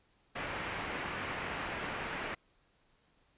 white low-pass noise, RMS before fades -39 dBFS, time 0.35-2.35 s, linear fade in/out 10 ms, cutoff 2400 Hz, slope 24 dB/octave, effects pink hiss -71 dBFS RMS until 3.37 s + resampled to 8000 Hz

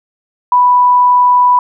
sine tone, 987.8 Hz, B5, in tune, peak -5 dBFS, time 0.52-1.59 s, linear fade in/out 2 ms, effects none

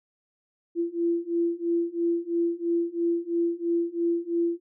sine beating tone pair, 338.4 / 341.4 Hz, E4 / F4, +45 / -39 cents, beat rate 3 Hz, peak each -27 / -26 dBFS, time 0.75-4.6 s, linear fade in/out 50 ms, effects none

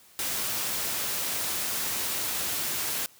white noise, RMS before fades -30 dBFS, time 0.19-3.06 s, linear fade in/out 0 ms, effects white hiss -56 dBFS RMS until 3.19 s + high-pass 60 Hz 12 dB/octave

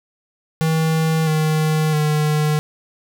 square tone with pitch steps, 160 / 155.8 / 151.72 Hz, D#3 / D#3 / D#3, +49 / +3 / -43 cents, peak -16 dBFS, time 0.61-2.59 s, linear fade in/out 0 ms, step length 660 ms, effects none

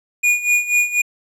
square tone with tremolo, 2444 Hz, D#7, 32 cents flat, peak -12 dBFS, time 0.23-1.02 s, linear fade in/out 10 ms, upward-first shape sine, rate 4.1 Hz, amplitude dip 80%, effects low-pass 11000 Hz 12 dB/octave

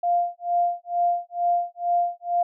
sine tone with tremolo, 698.5 Hz, F5, in tune, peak -17 dBFS, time 0.03-2.43 s, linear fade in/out 5 ms, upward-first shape sine, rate 2.2 Hz, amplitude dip 100%, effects none

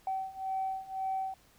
sine beating tone pair, 764 / 765.9 Hz, G5 / G5, -45 / -40 cents, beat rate 1.9 Hz, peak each -36 / -34 dBFS, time 0.07-1.34 s, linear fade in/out 2 ms, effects tanh soft clip ceiling -25 dBFS + pink hiss -63 dBFS RMS until 1.58 s

